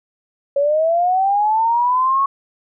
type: linear sweep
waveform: sine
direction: up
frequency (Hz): 553 to 1108.7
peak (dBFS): -13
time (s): 0.56-2.26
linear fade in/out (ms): 5
effects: none